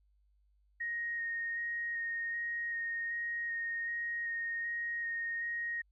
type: tone with vibrato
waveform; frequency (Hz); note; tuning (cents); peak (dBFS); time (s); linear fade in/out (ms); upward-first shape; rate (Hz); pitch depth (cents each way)
sine; 1864.7; A#6; 0; -34; 0.8-5.82; 10; square; 1.3; 9
effects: added 50 Hz sine -67 dBFS peak until 5.91 s